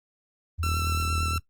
sine tone with pitch glide, 82.41 to 81.6 Hz, E2 to E2, 0 to -17 cents, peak -26 dBFS, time 0.58-1.4 s, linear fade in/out 20 ms, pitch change -17 cents, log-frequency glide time 0.88-1.04 s
sawtooth tone with vibrato, 1339 Hz, E6, 27 cents sharp, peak -25 dBFS, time 0.63-1.38 s, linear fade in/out 2 ms, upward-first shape sine, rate 8.7 Hz, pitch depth 16 cents each way
click train, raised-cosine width 3 ms, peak -25 dBFS, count 29, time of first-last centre 0.64-1.36 s, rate 38.9 Hz
effects noise-tail reverb RT60 0.1 s tail -20 dB re dry + Opus 32 kbps

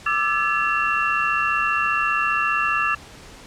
sine tone cluster, 1187 / 1322 / 1711 / 2723 Hz, D6 / E6 / A6 / F7, +18 / +5 / -49 / -44 cents, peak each -24 dBFS, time 0.06-2.95 s, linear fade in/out 5 ms, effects pink hiss -43 dBFS RMS until 3.46 s + low-pass 8000 Hz 12 dB/octave

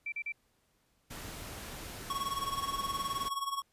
sine tone bursts, 2335 Hz, D7, 11 cents flat, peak -34 dBFS, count 3, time 0.06-0.322 s, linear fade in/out 5 ms, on 62 ms, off 38 ms
pink noise, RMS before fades -44 dBFS, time 1.1-3.29 s, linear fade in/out 10 ms
square tone with tremolo, 1106 Hz, C#6, 4 cents flat, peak -31 dBFS, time 2.1-3.62 s, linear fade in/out 2 ms, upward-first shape sine, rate 19 Hz, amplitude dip 75%
effects pink hiss -73 dBFS RMS until 3.72 s + resampled to 32000 Hz

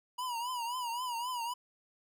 square tone with vibrato, 969 Hz, B5, 33 cents flat, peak -35 dBFS, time 0.18-1.54 s, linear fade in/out 10 ms, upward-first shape triangle, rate 3.8 Hz, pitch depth 110 cents each way, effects none

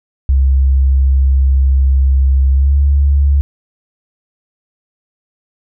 sine tone with pitch glide, 66.9 to 70.43 Hz, C2 to C#2, +39 to +28 cents, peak -7 dBFS, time 0.29-3.41 s, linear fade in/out 0 ms, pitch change +89 cents, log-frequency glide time 2.52-2.76 s, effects none

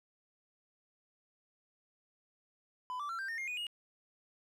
triangle tone with pitch steps, 1003 / 1165.5 / 1354.4 / 1573.9 / 1828.9 / 2125 / 2470 / 2870 Hz, B5 / D6 / E6 / G6 / A#6 / C7 / D#7 / F7, +26 / -14 / +46 / +7 / -34 / +26 / -13 / +47 cents, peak -35 dBFS, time 2.9-3.668 s, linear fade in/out 0 ms, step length 96 ms, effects none

